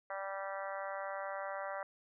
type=harmonic tone; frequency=195.1 Hz; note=G3; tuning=8 cents flat; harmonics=3 / 4 / 5 / 6 / 7 / 8 / 9 / 10; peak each=-42 / -45 / -48 / -47 / -48 / -49 / -54 / -50 dBFS; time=0.1-1.83 s; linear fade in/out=2 ms; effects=none